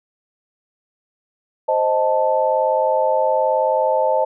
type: chord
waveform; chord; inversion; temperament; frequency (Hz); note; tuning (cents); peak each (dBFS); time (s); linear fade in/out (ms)
sine; A diminished; first; equal; 523.3 / 622.3 / 880; C5 / Eb5 / A5; 0 / 0 / 0; -19; 1.68-4.25; 10
effects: none